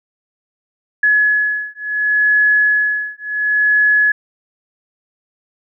sine beating tone pair, 1696 / 1696.7 Hz, G#6 / G#6, +36 / +37 cents, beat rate 0.7 Hz, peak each -15 dBFS, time 1.03-4.12 s, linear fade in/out 5 ms, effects none

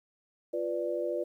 sine chord, B diminished, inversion second, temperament equal, 349.2 / 493.9 / 587.3 Hz, F4 / B4 / D5, 0 / 0 / 0 cents, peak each -34 / -34 / -33 dBFS, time 0.53-1.24 s, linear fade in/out 10 ms, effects 11-bit

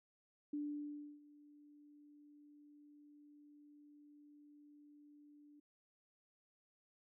sine tone with ADSR envelope, 293.7 Hz, D4, in tune, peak -38 dBFS, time 0.53-5.6 s, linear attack 6 ms, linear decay 660 ms, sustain -22 dB, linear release 6 ms, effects none

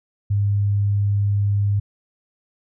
sine tone, 101.4 Hz, G#2, 41 cents flat, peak -16 dBFS, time 0.3-1.8 s, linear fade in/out 10 ms, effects none

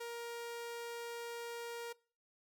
sawtooth tone, 470 Hz, A#4, 14 cents sharp, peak -38 dBFS, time 0-1.93 s, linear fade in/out 10 ms, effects noise-tail reverb RT60 0.4 s tail -23 dB re dry

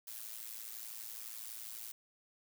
blue noise with amplitude modulation, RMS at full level -43 dBFS, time 0.07-1.92 s, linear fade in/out 5 ms, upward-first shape sine, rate 112 Hz, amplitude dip 80%, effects none

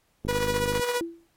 click train, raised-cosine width 3 ms, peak -19 dBFS, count 29, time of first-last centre 0.25-0.796 s, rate 51.3 Hz
sawtooth tone with tremolo, 486.8 Hz, B4, 25 cents flat, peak -19 dBFS, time 0.28-1.01 s, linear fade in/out 10 ms, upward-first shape sine, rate 15 Hz, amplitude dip 50%
sine tone with exponential decay, 335.4 Hz, E4, 30 cents sharp, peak -24 dBFS, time 1.01-1.27 s, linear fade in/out 0 ms, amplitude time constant 56 ms
effects pink hiss -69 dBFS RMS until 1.36 s + AAC 48 kbps

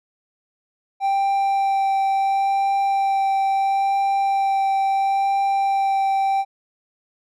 triangle tone with vibrato, 784 Hz, G5, in tune, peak -15 dBFS, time 1-6.45 s, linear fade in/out 50 ms, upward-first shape sine, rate 0.73 Hz, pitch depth 9 cents each way, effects none

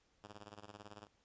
5% pulse tone with tremolo, 103.83 Hz, G#2, in tune, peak -38 dBFS, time 0.24-1.07 s, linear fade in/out 0 ms, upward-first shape sine, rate 18 Hz, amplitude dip 90%, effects pink hiss -75 dBFS RMS until 1.24 s + resampled to 16000 Hz

